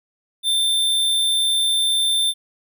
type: tone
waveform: square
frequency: 3569 Hz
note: A7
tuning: 24 cents sharp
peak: -17 dBFS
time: 0.43-2.34 s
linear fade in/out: 50 ms
effects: none